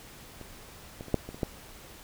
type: clicks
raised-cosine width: 2 ms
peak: -30 / -26 / -30 / -10 / -25 / -28 / -14 dBFS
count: 7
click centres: 0.413 / 1.009 / 1.083 / 1.143 / 1.29 / 1.345 / 1.432 s
effects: pink hiss -49 dBFS RMS until 2.03 s